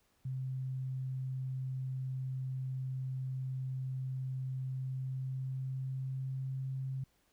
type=tone with pitch glide; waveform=sine; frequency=130.7 to 132.68 Hz; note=C3 to C3; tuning=-1 to +25 cents; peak=-35 dBFS; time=0.25-7.04 s; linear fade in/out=5 ms; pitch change=+26 cents; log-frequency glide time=4.71-6.66 s; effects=pink hiss -73 dBFS RMS until 7.32 s